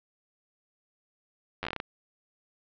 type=slowing click train; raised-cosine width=0.3 ms; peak=-16 dBFS; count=9; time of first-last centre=1.63-1.801 s; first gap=10 ms; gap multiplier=1.21; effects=low-pass 4000 Hz 12 dB/octave